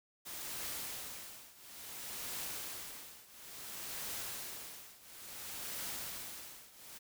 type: noise with tremolo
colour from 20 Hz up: white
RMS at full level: -41 dBFS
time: 0.25-6.99 s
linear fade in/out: 20 ms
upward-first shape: triangle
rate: 0.58 Hz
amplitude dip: 90%
effects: none